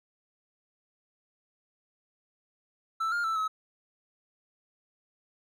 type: tone with pitch steps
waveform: triangle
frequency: 1324 / 1409 / 1324 / 1284 Hz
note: E6 / F6 / E6 / E6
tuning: +7 / +15 / +7 / -46 cents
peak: -25 dBFS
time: 3-3.48 s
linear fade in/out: 10 ms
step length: 120 ms
effects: none